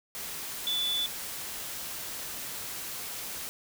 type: tone in noise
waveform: sine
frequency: 3472 Hz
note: A7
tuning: 24 cents flat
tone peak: -27 dBFS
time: 0.67-1.06 s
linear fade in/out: 0 ms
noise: white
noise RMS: -38 dBFS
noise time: 0.15-3.49 s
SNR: +8 dB
effects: none